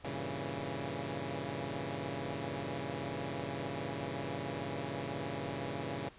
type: chord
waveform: 10% pulse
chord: G diminished seventh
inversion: none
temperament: equal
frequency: 98 / 116.54 / 138.59 / 164.81 Hz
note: G2 / Bb2 / Db3 / Fb3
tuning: 0 / 0 / 0 / 0 cents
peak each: -36 / -36 / -32 / -35 dBFS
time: 0.04-6.09 s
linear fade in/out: 5 ms
effects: pink hiss -58 dBFS RMS until 6.18 s + resampled to 8000 Hz